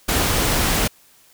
pink noise, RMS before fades -19 dBFS, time 0.08-0.88 s, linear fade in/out 10 ms, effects white hiss -53 dBFS RMS until 1.33 s

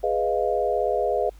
sine chord, F half-diminished seventh, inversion first, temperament equal, 415.3 / 493.9 / 622.3 / 698.5 Hz, Ab4 / Cb5 / Eb5 / F5, 0 / 0 / 0 / 0 cents, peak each -26 dBFS, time 0.03-1.3 s, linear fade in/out 10 ms, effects added 50 Hz sine -43 dBFS peak until 1.39 s + pink hiss -58 dBFS RMS until 1.39 s

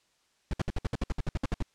brown noise bursts, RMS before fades -28 dBFS, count 14, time 0.51-1.626 s, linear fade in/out 2 ms, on 24 ms, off 60 ms, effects white hiss -70 dBFS RMS until 1.74 s + low-pass 7000 Hz 12 dB/octave

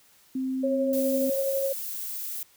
sine tone, 261.6 Hz, C4, in tune, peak -26 dBFS, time 0.35-1.3 s, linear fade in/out 5 ms
sine tone with tremolo, 544 Hz, C#5, 33 cents flat, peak -23 dBFS, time 0.63-1.73 s, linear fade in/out 10 ms, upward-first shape sine, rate 12 Hz, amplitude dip 30%
violet noise, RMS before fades -34 dBFS, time 0.93-2.43 s, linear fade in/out 2 ms
effects white hiss -59 dBFS RMS until 2.56 s

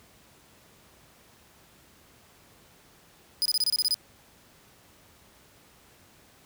40% pulse tone bursts, 4978 Hz, D#8, in tune, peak -21 dBFS, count 9, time 3.42-3.943 s, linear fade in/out 0 ms, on 35 ms, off 26 ms, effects pink hiss -57 dBFS RMS until 6.45 s + high-pass 60 Hz 12 dB/octave

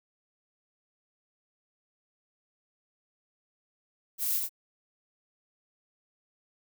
violet noise with echo, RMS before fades -30 dBFS, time 4.18-4.41 s, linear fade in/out 50 ms, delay 84 ms, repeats 1, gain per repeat -2 dB, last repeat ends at 4.494 s, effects none

